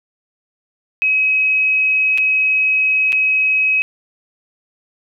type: tone with dropouts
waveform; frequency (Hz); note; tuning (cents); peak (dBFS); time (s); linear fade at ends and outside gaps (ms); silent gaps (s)
sine; 2547; D#7; +40; -12; 1.02-3.82; 0; 2.176-2.182 / 3.122-3.128
effects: none